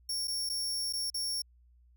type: tone with dropouts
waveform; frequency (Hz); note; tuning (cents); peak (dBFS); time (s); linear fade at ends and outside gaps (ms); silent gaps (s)
sawtooth; 5490; F8; -31; -29; 0.09-1.42; 5; 0.274-0.279 / 0.492-0.497 / 0.927-0.934 / 1.102-1.143
effects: added 60 Hz sine -59 dBFS peak until 1.96 s